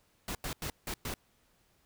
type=noise bursts at uneven times; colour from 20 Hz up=pink; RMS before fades=-37 dBFS; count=5; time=0.28-0.35 / 0.44-0.53 / 0.62-0.7 / 0.87-0.94 / 1.05-1.14 s; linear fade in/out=2 ms; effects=pink hiss -70 dBFS RMS until 1.85 s